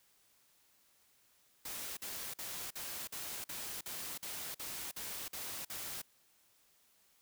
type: noise bursts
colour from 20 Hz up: white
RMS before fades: -43 dBFS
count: 12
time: 1.65-6.018 s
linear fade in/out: 5 ms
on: 320 ms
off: 48 ms
effects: white hiss -70 dBFS RMS until 7.21 s